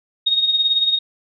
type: tone with tremolo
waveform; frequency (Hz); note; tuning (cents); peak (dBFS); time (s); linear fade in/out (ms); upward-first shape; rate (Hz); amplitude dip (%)
sine; 3729; A#7; 0; -12; 0.26-0.99; 10; sine; 18; 60
effects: none